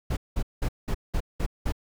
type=noise bursts; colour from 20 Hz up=brown; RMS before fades=-25 dBFS; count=7; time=0.1-1.723 s; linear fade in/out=10 ms; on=69 ms; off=190 ms; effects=none